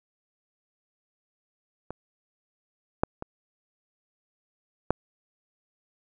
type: clicks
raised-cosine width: 1 ms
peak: -21 / -7 / -20 / -7 dBFS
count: 4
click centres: 1.906 / 3.035 / 3.224 / 4.906 s
effects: none